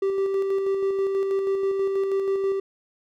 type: tone with tremolo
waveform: triangle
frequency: 390 Hz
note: G4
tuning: 9 cents flat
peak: -18 dBFS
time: 0.02-2.6 s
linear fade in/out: 5 ms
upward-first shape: square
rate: 6.2 Hz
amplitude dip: 30%
effects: none